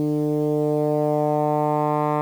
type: tone with low-pass filter sweep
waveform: 10% pulse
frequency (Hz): 149.9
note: D3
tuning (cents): +36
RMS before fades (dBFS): -21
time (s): 0-2.21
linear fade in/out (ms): 0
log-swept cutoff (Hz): 330 to 1200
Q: 2.2
effects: 8-bit